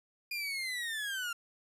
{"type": "linear sweep", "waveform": "30% pulse", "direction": "down", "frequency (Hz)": [2434, 1376], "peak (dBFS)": -32, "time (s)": [0.31, 1.33], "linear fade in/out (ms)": 5, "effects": ["resampled to 32000 Hz"]}